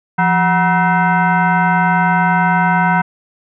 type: tone with frequency modulation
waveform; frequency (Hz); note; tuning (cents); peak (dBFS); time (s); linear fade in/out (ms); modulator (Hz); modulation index
sine; 392; G4; 0; -10; 0.18-3.02; 10; 565; 2.3
effects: none